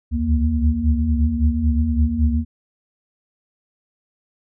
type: tone cluster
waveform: sine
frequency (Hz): 70.6 / 74.3 / 79.5 / 234.2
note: C#2 / D2 / D#2 / A#3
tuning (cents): +32 / +21 / +38 / +8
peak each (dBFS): -21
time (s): 0.11-2.45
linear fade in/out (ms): 50
effects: none